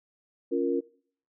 sine chord, Bb minor, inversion first, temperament equal, 277.2 / 349.2 / 466.2 Hz, Db4 / F4 / Bb4, 0 / 0 / 0 cents, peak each -29 / -28 / -28 dBFS, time 0.51-0.81 s, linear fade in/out 20 ms, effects noise-tail reverb RT60 0.5 s tail -21 dB re dry

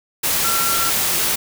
sine tone in noise, 1359 Hz, F6, 48 cents flat, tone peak -22 dBFS, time 0.44-0.9 s, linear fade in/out 10 ms, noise white, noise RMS -19 dBFS, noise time 0.23-1.36 s, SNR -6 dB, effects none

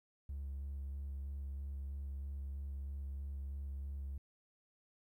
triangle tone with vibrato, 69.3 Hz, C#2, in tune, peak -37 dBFS, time 0.29-4.18 s, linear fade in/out 5 ms, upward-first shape square, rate 3.1 Hz, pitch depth 14 cents each way, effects tanh soft clip ceiling -36 dBFS + 13-bit

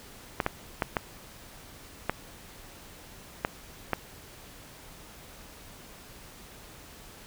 clicks, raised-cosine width 0.5 ms, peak -10 dBFS, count 7, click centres 0.402 / 0.464 / 0.822 / 0.968 / 2.096 / 3.449 / 3.933 s, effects pink hiss -49 dBFS RMS until 7.26 s

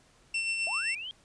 40% pulse tone with tremolo, 2700 Hz, E7, 41 cents sharp, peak -26 dBFS, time 0.34-0.95 s, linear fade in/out 5 ms, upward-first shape sine, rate 7.7 Hz, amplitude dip 35%
sine linear sweep, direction up, 622.3 to 3265 Hz, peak -36 dBFS, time 0.67-1.11 s, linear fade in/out 0 ms
effects pink hiss -62 dBFS RMS until 1.24 s + resampled to 22050 Hz

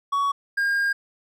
triangle tone pair in turn, 1123 / 1614.7 Hz, C#6 / G#6, +22 / -49 cents, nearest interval tritone, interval 629 cents, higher second, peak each -18 dBFS, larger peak neither, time 0.12-0.32 / 0.57-0.93 s, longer second, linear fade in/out 10 ms, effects none

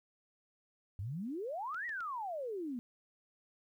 sine exponential two-way sweep, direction up then down, 89.6 to 1975.5 to 230.7 Hz, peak -37 dBFS, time 0.99-2.79 s, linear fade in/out 0 ms, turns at 1.86 s
clicks, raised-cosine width 0.2 ms, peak -37 dBFS, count 3, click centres 1.745 / 1.893 / 2.006 s
effects 12-bit

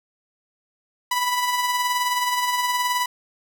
sawtooth tone with tremolo, 987.8 Hz, B5, in tune, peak -15 dBFS, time 1.11-3.06 s, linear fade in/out 5 ms, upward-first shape sine, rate 19 Hz, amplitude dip 40%, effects none

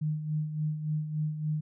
sine tone with tremolo, 153.3 Hz, D#3, 25 cents flat, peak -26 dBFS, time 0.01-1.61 s, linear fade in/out 10 ms, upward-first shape sine, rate 3.5 Hz, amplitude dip 60%, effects none

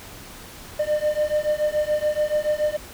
triangle beating tone pair, 600 / 607 Hz, D5 / D#5, +37 / -43 cents, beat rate 7 Hz, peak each -21 / -21 dBFS, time 0.79-2.77 s, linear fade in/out 10 ms, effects pink hiss -41 dBFS RMS until 2.93 s

